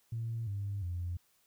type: tone with pitch steps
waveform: sine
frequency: 114.5 / 100.26 / 87.78 Hz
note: A#2 / G2 / F2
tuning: -31 / +39 / +9 cents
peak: -33 dBFS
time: 0.12-1.17 s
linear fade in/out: 5 ms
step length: 350 ms
effects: tanh soft clip ceiling -29 dBFS + white hiss -71 dBFS RMS until 1.46 s